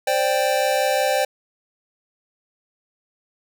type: chord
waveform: square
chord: C suspended second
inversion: none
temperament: just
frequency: 523.3 / 588.7 / 784.9 Hz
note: C5 / D5 / G5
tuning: 0 / +4 / +2 cents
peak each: -23 dBFS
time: 0.07-1.25 s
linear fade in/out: 5 ms
effects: none